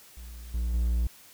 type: tone with level steps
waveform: triangle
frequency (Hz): 58.9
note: A#1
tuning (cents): +19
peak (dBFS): -38 / -24 / -21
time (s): 0.17-1.07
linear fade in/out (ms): 0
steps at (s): 0.54 / 0.74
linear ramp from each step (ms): 2
effects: white hiss -53 dBFS RMS until 1.33 s